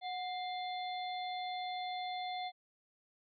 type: harmonic tone with a mistuned harmonic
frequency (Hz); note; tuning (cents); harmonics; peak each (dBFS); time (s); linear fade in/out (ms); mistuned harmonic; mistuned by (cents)
698.5; F5; 0; 1 / 3 / 5 / 6; -38 / -48 / -47 / -51; 0.01-2.52; 50; 1; +84
effects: none